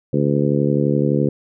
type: harmonic tone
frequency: 71.8 Hz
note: D2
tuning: 39 cents flat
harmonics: 2 / 3 / 4 / 5 / 6 / 7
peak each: -19 / -21 / -22 / -23 / -24 / -24 dBFS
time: 0.13-1.29 s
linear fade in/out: 5 ms
effects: none